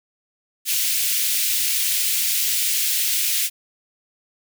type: high-pass noise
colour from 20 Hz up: white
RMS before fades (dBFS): -21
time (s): 0.65-3.5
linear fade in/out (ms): 50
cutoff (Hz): 2200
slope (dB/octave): 24
effects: none